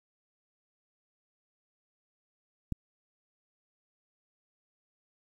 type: click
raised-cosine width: 5 ms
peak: -19 dBFS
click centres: 2.723 s
effects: 9-bit